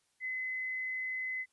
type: tone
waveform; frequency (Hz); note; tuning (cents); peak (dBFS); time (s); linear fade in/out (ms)
sine; 2033; B6; +50; -34; 0.2-1.46; 50
effects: white hiss -75 dBFS RMS until 1.52 s + resampled to 24000 Hz